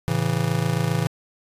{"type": "chord", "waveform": "square", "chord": "A major", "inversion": "none", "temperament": "just", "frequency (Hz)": [110, 137.5, 165], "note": ["A2", "C#3", "E3"], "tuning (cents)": [0, -14, 2], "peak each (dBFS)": [-27, -25, -25], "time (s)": [0.08, 1.07], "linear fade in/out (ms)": 0, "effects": ["resampled to 32000 Hz"]}